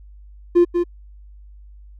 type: tone with echo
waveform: triangle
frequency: 348.5 Hz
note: F4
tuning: 4 cents flat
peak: -6 dBFS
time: 0.55-0.65 s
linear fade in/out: 20 ms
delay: 190 ms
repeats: 1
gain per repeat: -7 dB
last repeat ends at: 0.84 s
effects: tanh soft clip ceiling -5 dBFS + added 50 Hz sine -40 dBFS peak until 1.99 s